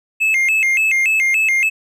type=tone with vibrato; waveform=triangle; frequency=2349 Hz; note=D7; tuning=in tune; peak=-11 dBFS; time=0.2-1.7 s; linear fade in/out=20 ms; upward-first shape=square; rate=3.5 Hz; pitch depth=180 cents each way; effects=none